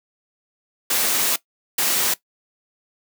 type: noise bursts at uneven times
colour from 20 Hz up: white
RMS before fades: -20 dBFS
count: 2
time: 0.9-1.36 / 1.78-2.14 s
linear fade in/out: 5 ms
effects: noise-tail reverb RT60 0.1 s tail -18 dB re dry + high-pass 200 Hz 12 dB/octave